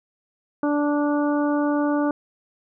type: harmonic tone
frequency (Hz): 292.4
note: D4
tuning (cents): -7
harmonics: 1 / 2 / 3 / 4 / 5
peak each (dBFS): -20 / -26 / -30 / -32 / -34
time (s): 0.63-2.11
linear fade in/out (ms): 2
effects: none